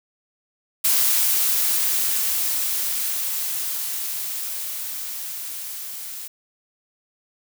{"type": "noise with level ramp", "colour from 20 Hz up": "blue", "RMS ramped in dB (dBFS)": [-18, -34], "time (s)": [0.84, 6.28], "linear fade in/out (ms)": 10, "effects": []}